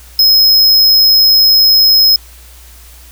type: tone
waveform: square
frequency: 5130 Hz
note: E8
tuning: 48 cents flat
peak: -5 dBFS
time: 0.19-2.16 s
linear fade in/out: 2 ms
effects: added 60 Hz sine -36 dBFS peak until 3.11 s + white hiss -40 dBFS RMS until 3.11 s